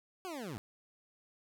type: linear sweep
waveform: 20% pulse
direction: down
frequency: 385.6 to 87.31 Hz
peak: -35 dBFS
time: 0.25-0.58 s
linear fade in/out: 0 ms
effects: none